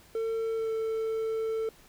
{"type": "tone with pitch glide", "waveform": "triangle", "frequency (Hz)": [449.8, 444.9], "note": ["A4", "A4"], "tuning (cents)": [38, 19], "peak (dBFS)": -26, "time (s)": [0.15, 1.69], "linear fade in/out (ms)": 2, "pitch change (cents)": -19, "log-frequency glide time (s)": [0.55, 0.71], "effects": ["pink hiss -57 dBFS RMS until 1.88 s"]}